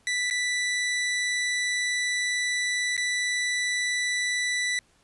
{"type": "tone with dropouts", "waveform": "sawtooth", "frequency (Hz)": 1975.5, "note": "B6", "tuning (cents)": 0, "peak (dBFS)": -21, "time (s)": [0.07, 4.79], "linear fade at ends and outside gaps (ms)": 1, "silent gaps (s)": [[0.301, 0.309], [2.967, 2.977]], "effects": ["pink hiss -63 dBFS RMS until 5.03 s", "resampled to 24000 Hz"]}